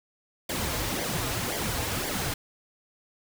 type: noise with flanger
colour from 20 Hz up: pink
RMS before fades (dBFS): -30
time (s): 0.49-2.34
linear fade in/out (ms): 5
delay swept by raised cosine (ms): 0.74 to 5.34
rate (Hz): 1.9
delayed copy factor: -0.7
effects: none